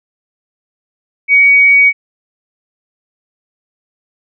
sine tone, 2252 Hz, C#7, 27 cents sharp, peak -4 dBFS, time 1.28-1.93 s, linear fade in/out 50 ms, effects none

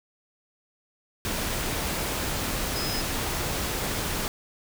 sine tone in noise, 5080 Hz, D#8, 35 cents sharp, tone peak -32 dBFS, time 2.76-3.01 s, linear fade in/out 0 ms, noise pink, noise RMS -29 dBFS, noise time 1.25-4.28 s, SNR -6 dB, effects none

